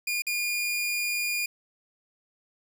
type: tone with dropouts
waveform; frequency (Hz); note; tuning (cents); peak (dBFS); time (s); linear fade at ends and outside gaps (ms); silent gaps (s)
sawtooth; 2426; D#7; -44; -23; 0.07-1.46; 5; 0.221-0.267
effects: none